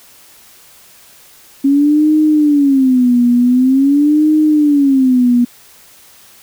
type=tone with vibrato; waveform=sine; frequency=272.9 Hz; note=C#4; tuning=27 cents flat; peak=-7 dBFS; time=1.64-5.45 s; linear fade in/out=10 ms; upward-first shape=sine; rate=0.46 Hz; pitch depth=210 cents each way; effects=white hiss -43 dBFS RMS until 6.42 s